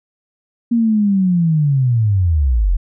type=linear sweep; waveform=sine; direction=down; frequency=237.9 to 38.33 Hz; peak=-11 dBFS; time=0.71-2.77 s; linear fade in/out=10 ms; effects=none